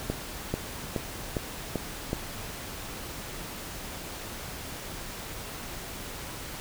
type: accelerating click train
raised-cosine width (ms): 2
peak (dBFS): -14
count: 6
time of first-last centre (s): 0.1-2.131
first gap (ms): 440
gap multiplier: 0.96
effects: pink hiss -39 dBFS RMS until 6.6 s